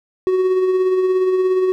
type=tone with tremolo; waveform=triangle; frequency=372 Hz; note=F#4; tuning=9 cents sharp; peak=-10 dBFS; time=0.27-1.72 s; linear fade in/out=0 ms; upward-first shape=sine; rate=17 Hz; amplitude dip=35%; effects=none